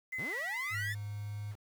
sine tone with vibrato, 1989 Hz, B6, 12 cents sharp, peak -35 dBFS, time 0.12-0.93 s, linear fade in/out 10 ms, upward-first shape square, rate 2.4 Hz, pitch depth 43 cents each way
sawtooth linear sweep, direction up, 83.1 to 1802 Hz, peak -38 dBFS, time 0.18-0.95 s, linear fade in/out 10 ms
sine tone with pitch glide, 103.3 to 103.96 Hz, G#2 to G#2, -9 to +2 cents, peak -37 dBFS, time 0.7-1.56 s, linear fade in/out 50 ms, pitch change +11 cents, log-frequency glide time 0.94-1.3 s
effects 9-bit

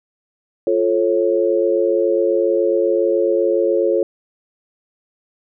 sine chord, F augmented, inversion none, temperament just, 349.2 / 436.5 / 545.7 Hz, F4 / A4 / C#5, 0 / -14 / -27 cents, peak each -18 dBFS, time 0.67-4.03 s, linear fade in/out 2 ms, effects none

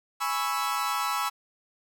40% pulse chord, C# minor seventh, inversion second, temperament equal, 830.6 / 987.8 / 1108.7 / 1318.5 Hz, G#5 / B5 / C#6 / E6, 0 / 0 / 0 / 0 cents, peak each -33 / -32 / -32 / -29 dBFS, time 0.2-1.3 s, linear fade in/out 20 ms, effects none

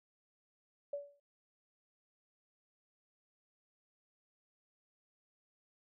sine tone with exponential decay, 572 Hz, D5, 46 cents flat, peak -34 dBFS, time 0.93-1.2 s, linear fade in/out 5 ms, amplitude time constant 57 ms, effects none

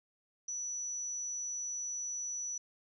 sine tone, 5920 Hz, F#8, in tune, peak -36 dBFS, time 0.48-2.58 s, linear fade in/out 5 ms, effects none

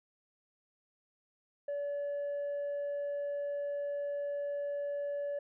sine tone with tanh clipping, 573 Hz, D5, 43 cents flat, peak -34 dBFS, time 1.68-5.39 s, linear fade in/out 5 ms, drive 1 dB, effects none

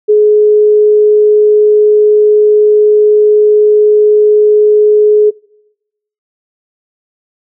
sine tone, 422 Hz, G#4, 28 cents sharp, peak -3 dBFS, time 0.08-5.31 s, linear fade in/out 20 ms, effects noise-tail reverb RT60 0.9 s tail -25 dB re dry

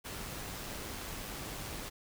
pink noise with amplitude modulation, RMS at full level -41 dBFS, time 0.04-1.9 s, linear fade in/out 20 ms, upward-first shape sine, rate 105 Hz, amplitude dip 25%, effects none

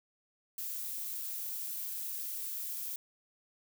violet noise, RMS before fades -39 dBFS, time 0.58-2.96 s, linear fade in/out 2 ms, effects none

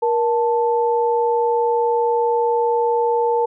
sine tone pair together, 472.3 / 880 Hz, A#4 / A5, +23 / 0 cents, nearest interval major seventh, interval 1077 cents, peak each -17 / -19 dBFS, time 0.02-3.46 s, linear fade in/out 10 ms, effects none

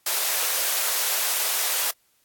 white high-pass noise, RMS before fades -24 dBFS, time 0.06-1.91 s, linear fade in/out 5 ms, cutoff 470 Hz, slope 24 dB/octave, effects white hiss -65 dBFS RMS until 2.24 s + AAC 64 kbps

